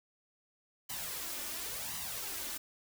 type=noise with flanger; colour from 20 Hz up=white; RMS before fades=-40 dBFS; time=0.89-2.58 s; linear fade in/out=10 ms; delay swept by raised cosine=1 to 3.4 ms; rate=0.93 Hz; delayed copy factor=+0.6; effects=none